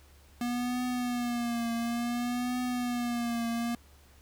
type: tone with vibrato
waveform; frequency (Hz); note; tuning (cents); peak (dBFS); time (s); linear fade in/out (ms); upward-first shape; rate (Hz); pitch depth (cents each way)
square; 240.6; B3; -45; -30; 0.41-3.75; 2; triangle; 0.57; 66
effects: added 71 Hz sine -56 dBFS peak until 4.21 s + pink hiss -61 dBFS RMS until 4.21 s